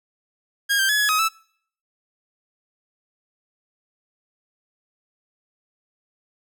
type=tone with pitch steps; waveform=sawtooth; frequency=1629 / 1575 / 1699 / 1687 / 1264 / 1314 Hz; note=G#6 / G6 / G#6 / G#6 / D#6 / E6; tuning=-34 / +8 / +39 / +27 / +27 / -6 cents; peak=-14 dBFS; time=0.69-1.29 s; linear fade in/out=20 ms; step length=100 ms; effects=noise-tail reverb RT60 0.6 s tail -25 dB re dry